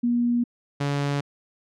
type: tone pair in turn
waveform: sine / sawtooth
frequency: 239.6 / 142.41 Hz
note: A#3 / C#3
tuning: +48 / +47 cents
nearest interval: major sixth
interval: 901 cents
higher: first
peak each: -19 dBFS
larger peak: neither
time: 0.03-0.44 / 0.8-1.21 s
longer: neither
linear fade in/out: 10 ms
effects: low-pass 6000 Hz 12 dB/octave